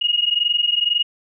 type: tone pair together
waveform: sine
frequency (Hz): 2863 / 2885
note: F7 / F#7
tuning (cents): +42 / -44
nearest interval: unison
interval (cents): 14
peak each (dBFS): -19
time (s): 0.01-1.03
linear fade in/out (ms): 10
effects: none